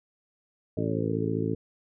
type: harmonic tone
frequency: 55 Hz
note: A1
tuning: in tune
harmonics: 2 / 3 / 4 / 5 / 6 / 7 / 8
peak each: -32 / -32 / -36 / -32 / -35 / -36 / -33 dBFS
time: 0.77-1.55 s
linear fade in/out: 5 ms
type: exponential sweep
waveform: sine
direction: down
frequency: 624 to 351.4 Hz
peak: -37 dBFS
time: 0.77-1.46 s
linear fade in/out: 5 ms
effects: none